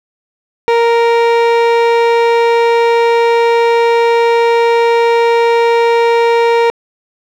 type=tone; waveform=30% pulse; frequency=466.2 Hz; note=A#4; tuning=in tune; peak=-5 dBFS; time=0.68-6.7 s; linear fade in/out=0 ms; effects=low-pass 3000 Hz 12 dB/octave + 7-bit